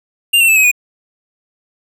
square tone with pitch steps, 2794 / 2708 / 2625 / 2544 / 2466 Hz, F7 / E7 / E7 / D#7 / D#7, 0 / +46 / -8 / +38 / -16 cents, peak -8 dBFS, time 0.33-0.715 s, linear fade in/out 10 ms, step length 77 ms, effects none

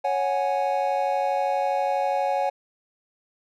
triangle chord, C# suspended fourth, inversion none, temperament just, 554.4 / 739.2 / 831.5 Hz, C#5 / F#5 / G#5, 0 / -2 / +2 cents, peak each -24 dBFS, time 0.04-2.5 s, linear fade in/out 10 ms, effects none

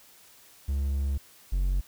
triangle tone pair in turn, 69.3 / 46.13 Hz, C#2 / F#1, 0 / -4 cents, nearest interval perfect fifth, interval 704 cents, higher first, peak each -23 / -21 dBFS, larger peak second, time 0.68-1.18 / 1.52-1.81 s, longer first, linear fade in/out 10 ms, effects white hiss -55 dBFS RMS until 1.87 s

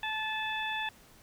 harmonic tone, 870 Hz, A5, 20 cents flat, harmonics 1 / 2 / 3 / 4, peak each -36 / -36 / -38 / -39 dBFS, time 0.03-0.89 s, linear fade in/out 2 ms, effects pink hiss -58 dBFS RMS until 1.22 s

